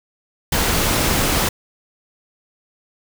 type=noise; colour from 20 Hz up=pink; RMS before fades=-18 dBFS; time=0.52-1.49 s; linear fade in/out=5 ms; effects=none